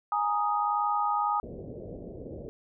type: chord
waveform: sine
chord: Ab suspended second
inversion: none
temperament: equal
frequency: 830.6 / 932.3 / 1244.5 Hz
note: Ab5 / Bb5 / Eb6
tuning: 0 / 0 / 0 cents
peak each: -28 / -32 / -28 dBFS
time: 0.12-1.4 s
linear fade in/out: 2 ms
type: low-pass noise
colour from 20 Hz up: white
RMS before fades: -41 dBFS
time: 1.43-2.49 s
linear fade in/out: 0 ms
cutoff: 570 Hz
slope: 48 dB/octave
effects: none